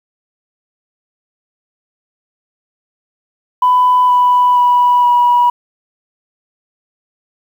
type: tone with pitch steps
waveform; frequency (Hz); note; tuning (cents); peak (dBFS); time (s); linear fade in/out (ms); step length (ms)
sine; 998 / 988.8 / 979.7 / 970.7; B5 / B5 / B5 / B5; +18 / +2 / -14 / -30; -6; 3.62-5.5; 5; 470
effects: tanh soft clip ceiling -3 dBFS + 7-bit